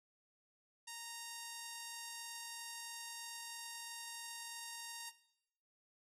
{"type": "tone", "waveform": "5% pulse", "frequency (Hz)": 929, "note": "A#5", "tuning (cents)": -6, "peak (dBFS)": -34, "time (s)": [0.87, 5.1], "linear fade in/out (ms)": 10, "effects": ["noise-tail reverb RT60 0.8 s tail -17 dB re dry", "AAC 32 kbps"]}